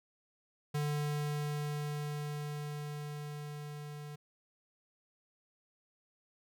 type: tone with level ramp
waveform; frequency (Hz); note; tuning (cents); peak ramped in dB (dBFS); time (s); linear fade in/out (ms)
square; 147.8; D3; +11; -32 to -44; 0.74-4.16; 10
effects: none